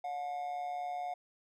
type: tone with amplitude modulation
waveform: triangle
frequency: 720 Hz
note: F#5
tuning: 47 cents flat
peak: -31 dBFS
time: 0.04-1.14 s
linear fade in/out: 5 ms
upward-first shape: sine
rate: 144 Hz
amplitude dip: 55%
effects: none